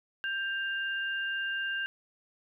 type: tone pair together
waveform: sine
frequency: 1581 / 2800 Hz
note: G6 / F7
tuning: +14 / +4 cents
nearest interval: minor seventh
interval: 990 cents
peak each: -31 / -37 dBFS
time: 0.24-1.86 s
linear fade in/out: 0 ms
effects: none